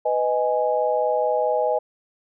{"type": "chord", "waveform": "sine", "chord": "G# minor", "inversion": "first", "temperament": "just", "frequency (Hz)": [498.4, 623, 830.6], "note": ["B4", "D#5", "G#5"], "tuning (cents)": [16, 2, 0], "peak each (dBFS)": [-23, -22, -24], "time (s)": [0.05, 1.79], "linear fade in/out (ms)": 10, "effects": []}